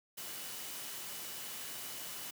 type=tone in noise; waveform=sine; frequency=2960 Hz; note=F#7; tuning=in tune; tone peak=-55 dBFS; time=0.17-2.31 s; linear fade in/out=10 ms; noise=white; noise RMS=-44 dBFS; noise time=0.17-2.31 s; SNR=-14 dB; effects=high-pass 100 Hz 12 dB/octave